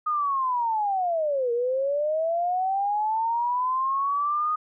sine linear two-way sweep, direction down then up, 1244.5 to 465.9 to 1244.5 Hz, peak -22 dBFS, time 0.06-4.56 s, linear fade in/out 10 ms, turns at 1.52 s, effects none

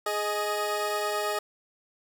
20% pulse tone pair together, 417.9 / 622.3 Hz, G#4 / D#5, +11 / 0 cents, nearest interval perfect fifth, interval 689 cents, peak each -25 dBFS, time 0.06-1.39 s, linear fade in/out 5 ms, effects none

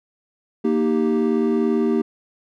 triangle chord, Eb major, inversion second, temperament equal, 233.1 / 311.1 / 392 Hz, Bb3 / Eb4 / G4, 0 / 0 / 0 cents, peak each -18 / -21 / -19 dBFS, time 0.64-2.02 s, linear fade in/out 10 ms, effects none

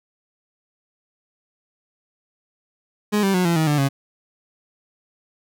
30% pulse tone with pitch steps, 208.9 / 194.91 / 181.86 / 169.68 / 158.32 / 147.71 / 137.82 Hz, G#3 / G3 / F#3 / F3 / D#3 / D3 / C#3, +10 / -10 / -30 / -50 / +30 / +10 / -10 cents, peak -14 dBFS, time 3.12-3.89 s, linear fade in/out 20 ms, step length 110 ms, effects none

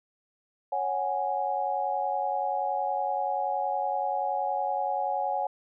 sine chord, C# suspended fourth, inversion none, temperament equal, 554.4 / 740 / 830.6 Hz, C#5 / F#5 / G#5, 0 / 0 / 0 cents, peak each -33 / -30 / -29 dBFS, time 0.72-5.47 s, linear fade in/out 5 ms, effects none

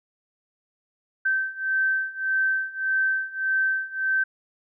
sine beating tone pair, 1549 / 1550.7 Hz, G6 / G6, -21 / -19 cents, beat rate 1.7 Hz, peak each -26 / -24 dBFS, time 1.25-4.24 s, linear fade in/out 10 ms, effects none

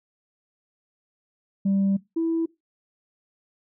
sine tone pair in turn, 196 / 328.9 Hz, G3 / E4, 0 / -4 cents, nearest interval major sixth, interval 896 cents, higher second, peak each -17 / -20 dBFS, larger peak first, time 1.65-1.97 / 2.16-2.46 s, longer first, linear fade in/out 10 ms, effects noise-tail reverb RT60 0.2 s tail -21 dB re dry + tanh soft clip ceiling -17 dBFS

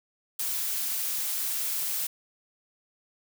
blue noise, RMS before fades -30 dBFS, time 0.39-2.07 s, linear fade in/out 5 ms, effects none

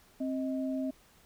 sine tone pair together, 264.5 / 629 Hz, C4 / D#5, +19 / +19 cents, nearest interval octave + minor third, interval 1500 cents, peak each -31 / -38 dBFS, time 0.2-0.91 s, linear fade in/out 10 ms, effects pink hiss -62 dBFS RMS until 1.25 s

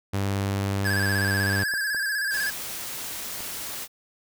sawtooth tone, 98.8 Hz, G2, 14 cents sharp, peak -20 dBFS, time 0.13-1.64 s, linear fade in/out 10 ms
square tone with vibrato, 1642 Hz, G#6, 20 cents flat, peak -25 dBFS, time 0.84-2.51 s, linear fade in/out 20 ms, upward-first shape square, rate 16 Hz, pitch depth 57 cents each way
clicks, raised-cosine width 1 ms, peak -26 dBFS, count 3, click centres 1.738 / 1.947 / 3.406 s
white noise, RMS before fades -34 dBFS, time 2.3-3.88 s, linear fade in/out 50 ms
effects none

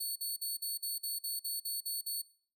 10% pulse tone bursts, 4435 Hz, C#8, in tune, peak -28 dBFS, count 11, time 0-2.22 s, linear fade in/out 10 ms, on 160 ms, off 46 ms, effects noise-tail reverb RT60 0.5 s tail -20 dB re dry

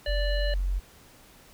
harmonic tone, 585 Hz, D5, 7 cents flat, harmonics 1 / 3 / 5 / 7, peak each -31 / -36 / -38 / -39 dBFS, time 0.06-0.54 s, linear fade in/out 2 ms
sine tone, 46 Hz, F#1, 9 cents flat, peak -24 dBFS, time 0.07-0.8 s, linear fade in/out 20 ms
effects pink hiss -54 dBFS RMS until 1.53 s

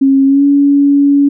sine tone with pitch glide, 271.3 to 282.8 Hz, C#4 to C#4, -37 to +35 cents, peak -5 dBFS, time 0.01-1.29 s, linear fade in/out 10 ms, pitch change +72 cents, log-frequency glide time 0.26-0.44 s, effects none

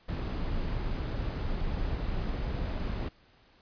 brown noise, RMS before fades -32 dBFS, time 0.08-3.09 s, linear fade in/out 10 ms, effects pink hiss -62 dBFS RMS until 3.61 s + resampled to 11025 Hz

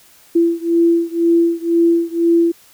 sine beating tone pair, 336.3 / 338.3 Hz, E4 / E4, +35 / +45 cents, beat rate 2 Hz, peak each -14 / -15 dBFS, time 0.35-2.52 s, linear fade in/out 10 ms, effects white hiss -48 dBFS RMS until 2.73 s

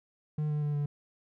triangle tone with pitch steps, 151.5 / 149.41 / 147.36 / 145.33 Hz, D#3 / D3 / D3 / D3, -46 / +30 / +6 / -18 cents, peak -26 dBFS, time 0.38-0.86 s, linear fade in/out 5 ms, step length 120 ms, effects none

